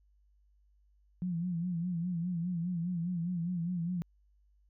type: tone with vibrato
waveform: sine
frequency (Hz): 173.8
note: F3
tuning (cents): -8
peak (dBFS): -31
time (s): 1.22-4.02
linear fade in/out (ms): 0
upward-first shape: sine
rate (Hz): 4.9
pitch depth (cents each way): 88
effects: added 50 Hz sine -64 dBFS peak until 4.69 s